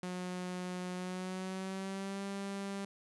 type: tone with pitch glide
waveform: sawtooth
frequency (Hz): 181.2 to 197.6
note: F#3 to G3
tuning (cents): -36 to +14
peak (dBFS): -34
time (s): 0.03-2.85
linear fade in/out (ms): 2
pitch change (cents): +150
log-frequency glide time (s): 0.94-2.24
effects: resampled to 24000 Hz + 11-bit